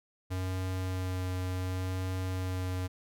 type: tone with vibrato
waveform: square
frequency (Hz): 92.5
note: F#2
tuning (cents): 0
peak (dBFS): -32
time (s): 0.3-2.88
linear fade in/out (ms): 20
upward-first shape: sine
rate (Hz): 0.69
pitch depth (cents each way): 11
effects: none